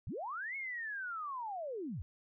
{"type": "linear two-way sweep", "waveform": "sine", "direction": "up then down", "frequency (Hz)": [61.74, 2207, 61.74], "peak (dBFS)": -38, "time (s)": [0.07, 2.02], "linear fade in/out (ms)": 0, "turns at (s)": 0.56, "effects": []}